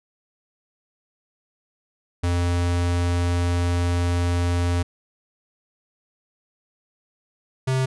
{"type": "tone pair in turn", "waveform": "square", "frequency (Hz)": [87.4, 130.95], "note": ["F2", "C3"], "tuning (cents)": [2, 2], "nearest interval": "perfect fifth", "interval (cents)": 700, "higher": "second", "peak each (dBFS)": -20, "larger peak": "neither", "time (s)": [[2.23, 4.83], [7.67, 7.86]], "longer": "first", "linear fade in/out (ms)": 10, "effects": ["resampled to 24000 Hz"]}